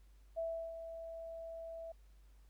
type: tone with ADSR envelope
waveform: sine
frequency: 659.3 Hz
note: E5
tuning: in tune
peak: -35 dBFS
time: 0.36-1.92 s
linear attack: 25 ms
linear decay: 340 ms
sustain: -9 dB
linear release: 4 ms
effects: added 50 Hz sine -59 dBFS peak until 2.49 s + pink hiss -75 dBFS RMS until 2.49 s